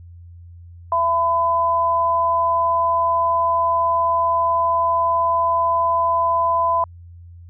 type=tone pair together; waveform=sine; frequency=672 / 1007.6 Hz; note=E5 / B5; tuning=+33 / +34 cents; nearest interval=perfect fifth; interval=701 cents; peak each=-22 / -16 dBFS; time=0.92-6.84 s; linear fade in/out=2 ms; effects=added 86 Hz sine -38 dBFS peak until 7.49 s